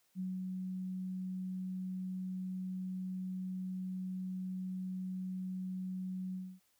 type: tone with ADSR envelope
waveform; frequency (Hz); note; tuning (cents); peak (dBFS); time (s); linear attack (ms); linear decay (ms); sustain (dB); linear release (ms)
sine; 185.7; F#3; +7; -35; 0.15-6.6; 46; 200; -2; 260
effects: white hiss -74 dBFS RMS until 6.79 s